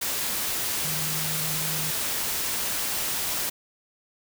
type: tone in noise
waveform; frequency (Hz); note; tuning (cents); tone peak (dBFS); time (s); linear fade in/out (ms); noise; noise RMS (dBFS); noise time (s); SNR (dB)
sine; 156; D#3; +5; -34; 0.84-1.91; 10; white; -28; 0.01-3.5; -9
effects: none